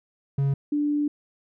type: tone pair in turn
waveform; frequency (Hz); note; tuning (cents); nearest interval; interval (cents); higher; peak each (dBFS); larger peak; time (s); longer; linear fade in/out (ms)
triangle / sine; 138.59 / 293.7; C#3 / D4; 0 / 0; octave + minor second; 1300; second; -18 / -21; first; 0.38-0.54 / 0.72-1.08; second; 5
effects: none